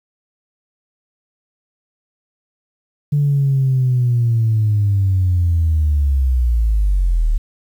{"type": "linear sweep", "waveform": "sine", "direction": "down", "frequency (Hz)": [146.83, 36.23], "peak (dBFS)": -11, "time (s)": [3.12, 7.38], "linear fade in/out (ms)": 10, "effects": ["tanh soft clip ceiling -8 dBFS", "8-bit"]}